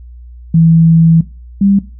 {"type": "tone pair in turn", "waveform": "sine", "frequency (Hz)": [164, 198.21], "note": ["E3", "G3"], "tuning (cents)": [-9, 19], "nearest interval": "minor third", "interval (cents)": 328, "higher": "second", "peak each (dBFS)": [-4, -6], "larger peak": "first", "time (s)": [[0.54, 1.21], [1.61, 1.79]], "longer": "first", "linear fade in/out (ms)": 5, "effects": ["noise-tail reverb RT60 0.3 s tail -17 dB re dry", "added 60 Hz sine -30 dBFS peak until 1.99 s"]}